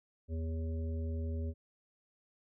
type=harmonic tone with a mistuned harmonic; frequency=81.3 Hz; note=E2; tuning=23 cents flat; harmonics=1 / 3 / 5 / 7; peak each=-34 / -44 / -48 / -51 dBFS; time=0.28-1.54 s; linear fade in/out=50 ms; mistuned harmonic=7; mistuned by=-33 cents; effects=none